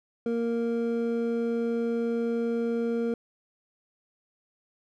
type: tone pair together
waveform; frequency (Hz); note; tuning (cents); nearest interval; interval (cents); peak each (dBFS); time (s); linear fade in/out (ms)
triangle; 233.1 / 465.3; A#3 / A#4; 0 / -3; octave; 1197; -26; 0.26-3.14; 2
effects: none